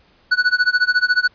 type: tone with tremolo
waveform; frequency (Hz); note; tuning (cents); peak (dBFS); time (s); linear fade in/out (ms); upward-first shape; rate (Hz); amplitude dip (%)
square; 1480; F#6; 0; -11; 0.31-1.28; 10; sine; 14; 95
effects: pink hiss -55 dBFS RMS until 1.34 s + resampled to 11025 Hz